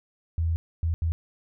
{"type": "tone bursts at uneven times", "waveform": "sine", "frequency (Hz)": 82.41, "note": "E2", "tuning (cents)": 0, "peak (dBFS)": -22, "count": 3, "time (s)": [[0.38, 0.56], [0.83, 0.94], [1.02, 1.12]], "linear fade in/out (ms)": 0, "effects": []}